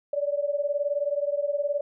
sine beating tone pair, 570 / 589 Hz, C#5 / D5, +48 / +5 cents, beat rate 19 Hz, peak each -26 / -28 dBFS, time 0.13-1.81 s, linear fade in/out 5 ms, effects none

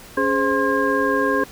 sine tone cluster, 279.1 / 416.7 / 522 / 1058 / 1623 Hz, C#4 / G#4 / C5 / C6 / G#6, +12 / +6 / -4 / +19 / -40 cents, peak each -23 dBFS, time 0.17-1.44 s, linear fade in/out 5 ms, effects pink hiss -42 dBFS RMS until 1.51 s

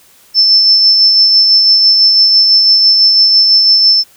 sine tone with tremolo, 5300 Hz, E8, 9 cents sharp, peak -3 dBFS, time 0.34-4.04 s, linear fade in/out 50 ms, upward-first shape sine, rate 6 Hz, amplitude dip 30%, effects white hiss -45 dBFS RMS until 4.16 s

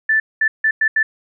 sine tone bursts at uneven times, 1760 Hz, A6, in tune, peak -12 dBFS, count 5, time 0.09-0.2 / 0.41-0.48 / 0.64-0.71 / 0.81-0.88 / 0.96-1.03 s, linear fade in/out 5 ms, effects none

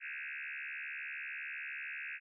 sine tone with frequency modulation, 2093 Hz, C7, in tune, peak -40 dBFS, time 0-2.2 s, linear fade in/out 50 ms, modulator 72.8 Hz, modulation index 7.8, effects none

